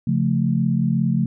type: chord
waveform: sine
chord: Db augmented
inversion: none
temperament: equal with one note detuned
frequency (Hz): 137.63 / 174.61 / 220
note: Db3 / F3 / A3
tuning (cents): -12 / 0 / 0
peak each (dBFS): -21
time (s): 0.07-1.26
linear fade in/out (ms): 5
effects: none